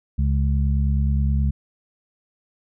harmonic tone, 69.5 Hz, C#2, 5 cents sharp, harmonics 1 / 2 / 3, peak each -18 / -24 / -28 dBFS, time 0.18-1.51 s, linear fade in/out 10 ms, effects none

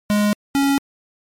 square tone pair in turn, 207.7 / 277.8 Hz, G#3 / C#4, 0 / +4 cents, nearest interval perfect fourth, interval 504 cents, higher second, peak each -15 dBFS, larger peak neither, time 0.1-0.33 / 0.55-0.78 s, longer neither, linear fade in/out 0 ms, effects MP3 64 kbps

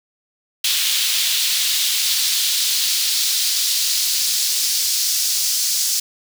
pink noise with high-pass filter sweep, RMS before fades -19 dBFS, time 0.64-6 s, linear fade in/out 5 ms, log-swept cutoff 3300 to 5300 Hz, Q 1.8, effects none

